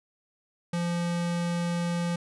square tone, 172.5 Hz, F3, 21 cents flat, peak -27 dBFS, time 0.73-2.16 s, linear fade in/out 5 ms, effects resampled to 24000 Hz

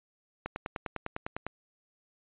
click train, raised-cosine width 0.5 ms, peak -19 dBFS, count 11, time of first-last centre 0.46-1.466 s, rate 9.94 Hz, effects resampled to 8000 Hz

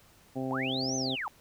harmonic tone, 131.4 Hz, C3, 8 cents sharp, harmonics 1 / 2 / 3 / 4 / 5 / 6, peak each -39 / -33 / -40 / -40 / -42 / -42 dBFS, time 0.35-1.16 s, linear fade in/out 20 ms
sine linear two-way sweep, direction up then down, 713 to 6272 to 751 Hz, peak -32 dBFS, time 0.51-1.28 s, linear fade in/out 0 ms, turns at 0.96 s
effects pink hiss -60 dBFS RMS until 1.4 s

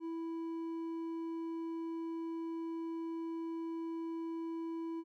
sine tone with hard clipping, 329.6 Hz, E4, in tune, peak -39 dBFS, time 0-5.04 s, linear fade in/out 50 ms, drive 5 dB, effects none

